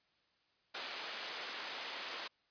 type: band-pass noise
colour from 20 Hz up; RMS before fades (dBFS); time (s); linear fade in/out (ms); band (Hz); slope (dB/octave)
white; -44; 0.74-2.28; 10; 410 to 4300; 12
effects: white hiss -75 dBFS RMS until 2.5 s + resampled to 11025 Hz